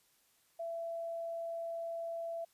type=tone; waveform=sine; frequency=669 Hz; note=E5; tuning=25 cents sharp; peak=-37 dBFS; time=0.59-2.45 s; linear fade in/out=10 ms; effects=white hiss -71 dBFS RMS until 2.53 s + resampled to 32000 Hz